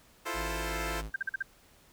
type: chord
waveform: 10% pulse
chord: F major seventh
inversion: third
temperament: equal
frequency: 329.6 / 349.2 / 440 / 523.3 Hz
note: E4 / F4 / A4 / C5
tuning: 0 / 0 / 0 / 0 cents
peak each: -31 dBFS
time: 0.25-1.02 s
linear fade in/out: 20 ms
type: tone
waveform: square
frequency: 53.6 Hz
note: A1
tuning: 45 cents flat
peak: -37 dBFS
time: 0.33-1.11 s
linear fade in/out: 50 ms
type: tone bursts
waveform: sine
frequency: 1576 Hz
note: G6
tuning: 9 cents sharp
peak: -28 dBFS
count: 5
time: 1.14-1.425 s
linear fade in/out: 5 ms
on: 21 ms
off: 45 ms
effects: pink hiss -61 dBFS RMS until 1.92 s